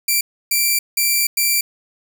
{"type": "tone bursts at uneven times", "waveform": "5% pulse", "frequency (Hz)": 2349, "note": "D7", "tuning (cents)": 0, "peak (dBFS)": -5, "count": 4, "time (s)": [[0.08, 0.21], [0.51, 0.79], [0.97, 1.27], [1.37, 1.61]], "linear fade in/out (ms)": 5, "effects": []}